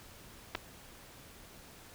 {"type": "clicks", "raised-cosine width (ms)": 0.3, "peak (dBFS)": -19, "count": 2, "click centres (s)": [0.55, 0.553], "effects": ["pink hiss -54 dBFS RMS until 1.94 s"]}